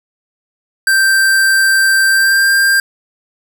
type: tone with pitch glide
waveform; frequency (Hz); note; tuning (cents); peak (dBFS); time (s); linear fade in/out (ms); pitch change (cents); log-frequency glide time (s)
square; 1568 to 1589.9; G6 to G6; 0 to +24; -9; 0.87-2.8; 2; +24; 2.08-2.51
effects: none